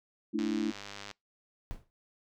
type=chord; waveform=sine; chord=A suspended fourth; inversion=none; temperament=equal; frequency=220 / 293.7 / 329.6 Hz; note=A3 / D4 / E4; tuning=0 / 0 / 0 cents; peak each=-33 dBFS; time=0.33-0.72 s; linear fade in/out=20 ms
type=click train; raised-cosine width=0.2 ms; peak=-25 dBFS; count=74; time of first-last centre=0.39-1.113 s; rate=101 Hz
type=noise with exponential decay; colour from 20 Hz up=brown; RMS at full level=-37 dBFS; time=1.71-1.9 s; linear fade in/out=0 ms; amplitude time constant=40 ms
effects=noise-tail reverb RT60 0.2 s tail -26 dB re dry